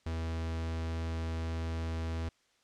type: tone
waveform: 45% pulse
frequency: 81.7 Hz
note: E2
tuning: 15 cents flat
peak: -33 dBFS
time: 0.06-2.29 s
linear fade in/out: 5 ms
effects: white hiss -70 dBFS RMS until 2.63 s + low-pass 6000 Hz 12 dB/octave